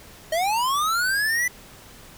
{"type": "linear sweep", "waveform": "square", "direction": "up", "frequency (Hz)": [618, 2002], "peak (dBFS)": -21, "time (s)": [0.32, 1.48], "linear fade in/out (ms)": 5, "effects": ["pink hiss -46 dBFS RMS until 2.17 s"]}